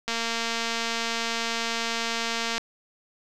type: click train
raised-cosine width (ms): 0.2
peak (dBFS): -11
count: 576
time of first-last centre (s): 0.08-2.58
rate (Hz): 230
effects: none